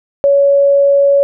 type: tone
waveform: sine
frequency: 561 Hz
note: C#5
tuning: 21 cents sharp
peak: -6 dBFS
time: 0.24-1.23 s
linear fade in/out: 0 ms
effects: none